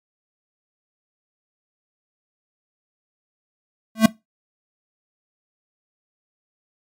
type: tone with exponential growth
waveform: square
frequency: 220.9 Hz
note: A3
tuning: 7 cents sharp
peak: -6 dBFS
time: 3.95-4.06 s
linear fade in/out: 5 ms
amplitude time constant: 22 ms
effects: noise-tail reverb RT60 0.2 s tail -20 dB re dry + AAC 64 kbps